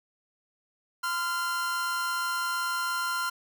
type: tone pair together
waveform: 45% pulse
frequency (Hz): 1025 / 1388.7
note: C6 / F6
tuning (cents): -36 / -10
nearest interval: perfect fourth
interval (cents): 526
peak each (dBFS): -33 / -29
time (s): 1.03-3.3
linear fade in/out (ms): 10
effects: none